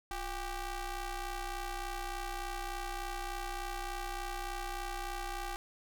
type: ring-modulated tone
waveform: sawtooth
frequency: 385.3 Hz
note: G4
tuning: 30 cents flat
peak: -30 dBFS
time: 0.11-5.56 s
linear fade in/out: 0 ms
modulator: 417 Hz
effects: none